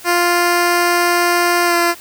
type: tone with pitch glide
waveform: 10% pulse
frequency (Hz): 349.2 to 343.8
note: F4 to F4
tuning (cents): 0 to -27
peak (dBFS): -4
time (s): 0.04-1.95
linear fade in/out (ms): 50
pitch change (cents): -27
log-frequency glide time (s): 1.65-1.75
effects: white hiss -38 dBFS RMS until 2 s